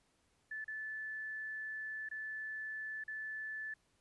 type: tone with dropouts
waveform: sine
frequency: 1744 Hz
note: A6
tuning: 16 cents flat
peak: -40 dBFS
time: 0.51-3.74 s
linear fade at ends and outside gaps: 5 ms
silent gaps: 0.644-0.679 / 2.089-2.112 / 3.039-3.079 s
effects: pink hiss -75 dBFS RMS until 4 s + resampled to 24000 Hz